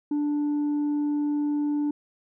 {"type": "tone", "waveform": "sine", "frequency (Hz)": 293.7, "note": "D4", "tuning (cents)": 0, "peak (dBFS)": -20, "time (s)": [0.11, 1.91], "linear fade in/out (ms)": 5, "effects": ["tanh soft clip ceiling -22 dBFS"]}